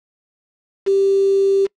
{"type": "tone with quantisation", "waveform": "sine", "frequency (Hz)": 392, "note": "G4", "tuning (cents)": 0, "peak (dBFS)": -12, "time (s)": [0.86, 1.67], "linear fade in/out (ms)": 20, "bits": 5, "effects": ["noise-tail reverb RT60 0.1 s tail -24 dB re dry", "low-pass 4000 Hz 12 dB/octave"]}